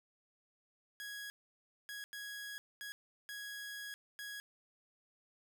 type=tone bursts at uneven times; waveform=sawtooth; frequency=1661.2 Hz; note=G#6; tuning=in tune; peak=-40 dBFS; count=6; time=1-1.3 / 1.89-2.04 / 2.13-2.58 / 2.81-2.92 / 3.29-3.94 / 4.19-4.4 s; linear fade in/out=0 ms; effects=none